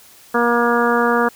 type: harmonic tone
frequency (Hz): 237.6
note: A#3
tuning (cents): +33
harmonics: 1 / 2 / 3 / 4 / 5 / 6 / 7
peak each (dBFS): -20 / -18 / -23 / -22 / -21 / -22 / -24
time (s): 0.34-1.29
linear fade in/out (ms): 10
effects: white hiss -46 dBFS RMS until 1.35 s